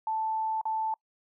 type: tone with dropouts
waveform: sine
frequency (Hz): 880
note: A5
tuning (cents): 0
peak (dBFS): -27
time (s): 0.07-0.94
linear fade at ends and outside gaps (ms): 2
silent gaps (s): 0.613-0.654
effects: noise-tail reverb RT60 0.1 s tail -26 dB re dry